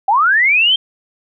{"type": "linear sweep", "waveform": "sine", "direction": "up", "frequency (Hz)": [740, 3200], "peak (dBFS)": -9, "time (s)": [0.08, 0.76], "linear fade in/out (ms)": 5, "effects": []}